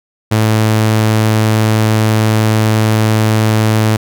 sawtooth tone, 109.2 Hz, A2, 13 cents flat, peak -5 dBFS, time 0.31-3.97 s, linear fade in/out 10 ms, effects none

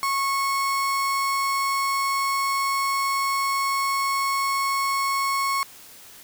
35% pulse tone, 1098 Hz, C#6, 17 cents flat, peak -20 dBFS, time 0.03-5.63 s, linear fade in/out 0 ms, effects white hiss -46 dBFS RMS until 6.23 s

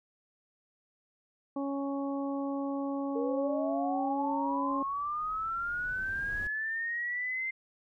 harmonic tone, 277.7 Hz, C#4, 3 cents sharp, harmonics 1 / 2 / 3 / 4, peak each -32 / -38 / -42 / -44 dBFS, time 1.56-4.83 s, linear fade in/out 5 ms
sine linear sweep, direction up, 452.2 to 2093 Hz, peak -31 dBFS, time 3.15-7.51 s, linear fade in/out 10 ms
brown noise with exponential growth, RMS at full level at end -41 dBFS, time 3.57-6.47 s, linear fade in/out 1 ms, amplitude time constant 630 ms
effects none

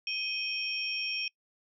sine tone cluster, 2518 / 3173 / 5510 Hz, D#7 / G7 / F8, +20 / +20 / -24 cents, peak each -33 / -38 / -36 dBFS, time 0.07-1.28 s, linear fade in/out 2 ms, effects noise-tail reverb RT60 0.1 s tail -26 dB re dry

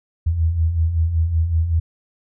sine beating tone pair, 77.78 / 83.08 Hz, D#2 / E2, 0 / +14 cents, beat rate 5.3 Hz, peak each -24 / -16 dBFS, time 0.26-1.8 s, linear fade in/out 10 ms, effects none

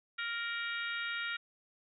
harmonic tone with a mistuned harmonic, 466.2 Hz, A#4, in tune, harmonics 3 / 4 / 5 / 6 / 7 / 8, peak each -38 / -41 / -42 / -46 / -48 / -45 dBFS, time 0.18-1.37 s, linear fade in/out 10 ms, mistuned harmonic 6, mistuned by +36 cents, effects none

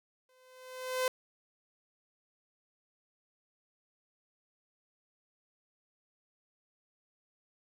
sawtooth tone with exponential growth, 512 Hz, C5, 38 cents flat, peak -23 dBFS, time 0.29-1.08 s, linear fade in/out 2 ms, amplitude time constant 170 ms, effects none

